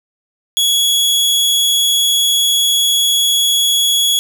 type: tone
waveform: sawtooth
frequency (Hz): 3355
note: G#7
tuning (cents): +17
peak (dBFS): -8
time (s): 0.57-4.19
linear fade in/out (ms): 0
effects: none